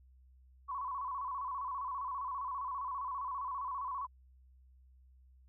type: tone with vibrato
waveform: sine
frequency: 1061 Hz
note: C6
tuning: 24 cents sharp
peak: -36 dBFS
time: 0.68-4.07 s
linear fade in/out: 20 ms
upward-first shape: square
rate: 15 Hz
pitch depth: 89 cents each way
effects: added 64 Hz sine -59 dBFS peak until 5.48 s